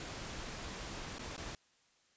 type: noise with dropouts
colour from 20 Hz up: pink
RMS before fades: -44 dBFS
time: 0-1.55 s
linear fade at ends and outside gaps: 1 ms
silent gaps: 1.184-1.193 / 1.365-1.378 s
effects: white hiss -71 dBFS RMS until 2.16 s + resampled to 16000 Hz